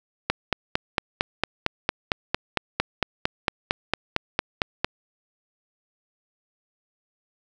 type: click train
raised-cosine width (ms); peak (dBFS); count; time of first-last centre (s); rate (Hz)
0.3; -4; 21; 0.3-4.845; 4.4
effects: none